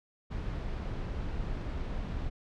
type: noise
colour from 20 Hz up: brown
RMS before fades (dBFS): -35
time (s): 0.3-2.3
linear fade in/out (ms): 20
effects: low-pass 4000 Hz 12 dB/octave